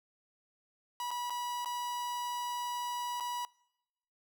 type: tone with dropouts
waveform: 45% pulse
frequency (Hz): 974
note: B5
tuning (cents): -24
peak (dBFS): -35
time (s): 1-3.45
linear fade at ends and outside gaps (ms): 1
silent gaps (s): 1.107-1.113 / 1.298-1.304 / 1.647-1.658 / 3.2-3.206
effects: noise-tail reverb RT60 0.9 s tail -25 dB re dry